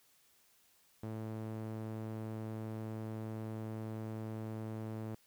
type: tone with band-pass filter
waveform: sawtooth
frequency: 110 Hz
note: A2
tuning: in tune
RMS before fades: -42 dBFS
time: 1.03-5.15 s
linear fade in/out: 5 ms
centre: 280 Hz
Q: 0.51
effects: white hiss -69 dBFS RMS until 5.26 s